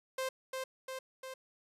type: tone with echo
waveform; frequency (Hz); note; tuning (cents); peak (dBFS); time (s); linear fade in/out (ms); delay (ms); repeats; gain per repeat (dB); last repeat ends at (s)
sawtooth; 523.3; C5; 0; -30; 0.18-0.29; 5; 350; 3; -3; 1.34
effects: resampled to 32000 Hz